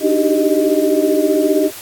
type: tone cluster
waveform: sine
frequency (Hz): 295.1 / 314.3 / 382.8 / 398 / 619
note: D4 / D#4 / G4 / G4 / D#5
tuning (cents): +8 / +18 / -41 / +26 / -9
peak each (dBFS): -18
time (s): 0-1.71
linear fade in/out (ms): 50
effects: white hiss -33 dBFS RMS until 1.81 s + AAC 64 kbps